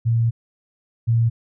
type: tone pair in turn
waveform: sine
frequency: 115.6 / 115.6 Hz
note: A#2 / A#2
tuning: -14 / -14 cents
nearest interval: unison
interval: 0 cents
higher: neither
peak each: -15 / -14 dBFS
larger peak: second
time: 0.05-0.31 / 1.07-1.3 s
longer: first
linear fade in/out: 20 ms
effects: none